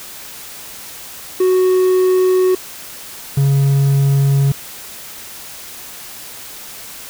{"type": "tone pair in turn", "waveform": "triangle", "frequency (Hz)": [370, 138.59], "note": ["F#4", "C#3"], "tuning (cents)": [0, 0], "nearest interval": "octave + perfect fourth", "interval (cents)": 1700, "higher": "first", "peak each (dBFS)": -8, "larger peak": "neither", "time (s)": [[1.4, 2.55], [3.37, 4.52]], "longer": "neither", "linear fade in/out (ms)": 5, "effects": ["white hiss -33 dBFS RMS until 7.09 s"]}